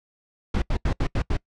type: noise bursts at uneven times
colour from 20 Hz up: brown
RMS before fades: -22 dBFS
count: 6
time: 0.54-0.62 / 0.7-0.77 / 0.85-0.93 / 1-1.07 / 1.15-1.22 / 1.3-1.37 s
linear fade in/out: 5 ms
effects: noise-tail reverb RT60 0.1 s tail -23 dB re dry + low-pass 5000 Hz 12 dB/octave